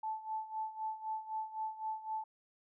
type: tone with tremolo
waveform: sine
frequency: 874 Hz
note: A5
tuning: 12 cents flat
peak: -34 dBFS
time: 0.03-2.24 s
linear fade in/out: 5 ms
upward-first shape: sine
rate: 3.9 Hz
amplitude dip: 80%
effects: none